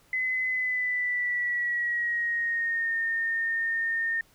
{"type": "tone with pitch glide", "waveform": "sine", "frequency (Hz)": [2028, 1827.7], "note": ["B6", "A#6"], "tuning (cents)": [45, -35], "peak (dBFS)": -25, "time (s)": [0.13, 4.21], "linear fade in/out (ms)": 2, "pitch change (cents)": -180, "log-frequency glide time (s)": [0.47, 2.96], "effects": ["pink hiss -61 dBFS RMS until 4.34 s"]}